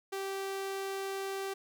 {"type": "tone", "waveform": "sawtooth", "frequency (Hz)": 389.4, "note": "G4", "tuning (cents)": -12, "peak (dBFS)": -31, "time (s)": [0.12, 1.54], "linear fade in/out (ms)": 10, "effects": []}